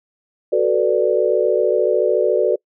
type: chord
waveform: sine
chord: B minor seventh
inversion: second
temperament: equal with one note detuned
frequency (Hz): 372.6 / 440 / 493.9 / 587.3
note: F#4 / A4 / B4 / D5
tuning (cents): +12 / 0 / 0 / 0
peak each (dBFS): -19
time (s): 0.52-2.56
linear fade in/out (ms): 10
effects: noise-tail reverb RT60 0.1 s tail -26 dB re dry